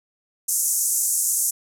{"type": "band-pass noise", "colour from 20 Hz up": "pink", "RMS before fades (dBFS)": -22, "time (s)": [0.48, 1.51], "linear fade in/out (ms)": 10, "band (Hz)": [6400, 13000], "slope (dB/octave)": 48, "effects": []}